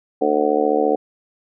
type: harmonic tone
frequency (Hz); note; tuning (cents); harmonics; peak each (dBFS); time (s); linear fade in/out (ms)
74.6; D2; +28; 3 / 4 / 5 / 6 / 7 / 8 / 9 / 10; -30 / -22 / -29 / -19 / -21 / -29 / -30 / -22; 0.21-0.96; 10
effects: none